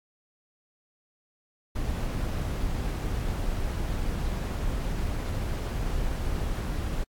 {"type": "noise", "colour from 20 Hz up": "brown", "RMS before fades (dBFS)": -29, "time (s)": [1.75, 7.04], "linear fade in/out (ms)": 10, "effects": ["AAC 64 kbps"]}